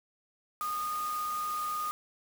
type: tone in noise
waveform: sine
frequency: 1229 Hz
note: D#6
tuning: 22 cents flat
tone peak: -31 dBFS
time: 0.61-1.91 s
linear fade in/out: 0 ms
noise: white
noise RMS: -44 dBFS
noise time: 0.61-1.91 s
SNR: +10 dB
effects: none